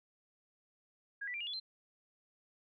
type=tone with pitch steps; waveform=sine; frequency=1635 / 1966.9 / 2366 / 2847 / 3425 / 4120 Hz; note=G#6 / B6 / D7 / F7 / A7 / C8; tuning=-28 / -8 / +12 / +33 / -47 / -28 cents; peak=-38 dBFS; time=1.21-1.6 s; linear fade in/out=10 ms; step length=65 ms; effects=none